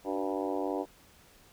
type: harmonic tone with a mistuned harmonic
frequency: 97.3 Hz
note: G2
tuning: 12 cents flat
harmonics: 3 / 4 / 5 / 6 / 7 / 8 / 9 / 10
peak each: -35 / -36 / -37 / -39 / -39 / -41 / -43 / -44 dBFS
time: 0.04-0.86 s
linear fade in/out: 50 ms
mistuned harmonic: 4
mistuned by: -59 cents
effects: pink hiss -59 dBFS RMS until 1.52 s